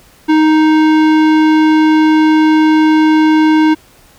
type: tone with tanh clipping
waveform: sine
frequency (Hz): 311.7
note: D#4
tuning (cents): +3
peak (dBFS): -8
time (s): 0.28-3.75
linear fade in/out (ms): 20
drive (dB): 18
effects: pink hiss -45 dBFS RMS until 4.18 s